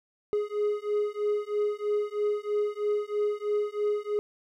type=beating tone pair; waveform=triangle; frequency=415.3 / 418.4 Hz; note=G#4 / G#4; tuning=0 / +13 cents; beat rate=3.1 Hz; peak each=-27 dBFS; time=0.33-4.19 s; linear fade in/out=0 ms; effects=none